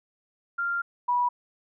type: tone pair in turn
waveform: sine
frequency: 1392 / 976 Hz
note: F6 / B5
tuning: -6 / -21 cents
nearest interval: tritone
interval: 615 cents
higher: first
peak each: -25 / -21 dBFS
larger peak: second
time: 0.58-0.82 / 1.08-1.29 s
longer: first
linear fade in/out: 10 ms
effects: none